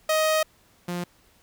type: tone pair in turn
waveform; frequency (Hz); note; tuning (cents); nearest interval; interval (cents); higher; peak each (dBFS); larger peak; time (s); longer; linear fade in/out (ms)
sawtooth; 627 / 175.95; D#5 / F3; +13 / +13; octave + minor seventh; 2200; first; -16 / -24; first; 0.09-0.43 / 0.88-1.04; first; 5
effects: pink hiss -60 dBFS RMS until 1.42 s